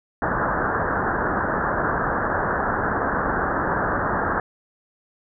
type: low-pass noise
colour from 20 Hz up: white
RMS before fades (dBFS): -23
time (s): 0.22-4.4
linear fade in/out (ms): 2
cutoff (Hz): 1700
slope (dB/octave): 96
effects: none